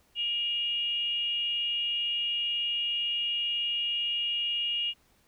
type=tone with frequency modulation; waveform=sine; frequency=2853 Hz; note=F7; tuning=36 cents sharp; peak=-27 dBFS; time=0.15-4.94 s; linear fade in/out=50 ms; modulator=478 Hz; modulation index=0.3; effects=pink hiss -66 dBFS RMS until 5.27 s